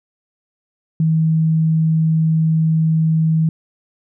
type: tone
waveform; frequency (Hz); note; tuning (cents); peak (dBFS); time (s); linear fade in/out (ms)
sine; 160; D#3; +49; -12; 1-3.49; 2
effects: none